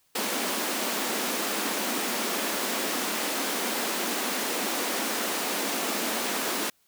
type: high-pass noise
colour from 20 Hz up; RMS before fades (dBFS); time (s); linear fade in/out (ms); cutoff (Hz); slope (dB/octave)
pink; -29; 0.15-6.7; 5; 210; 48
effects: white hiss -67 dBFS RMS until 6.87 s